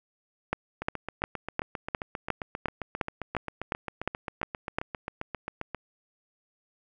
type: two click trains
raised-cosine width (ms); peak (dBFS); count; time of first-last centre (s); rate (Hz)
0.5; -11 / -18; 13 / 38; 0.53-4.785 / 0.82-5.747; 2.82 / 7.51
effects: none